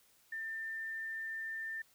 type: tone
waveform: sine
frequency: 1793 Hz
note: A6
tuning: 32 cents sharp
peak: -38 dBFS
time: 0.32-1.82 s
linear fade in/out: 5 ms
effects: white hiss -68 dBFS RMS until 1.94 s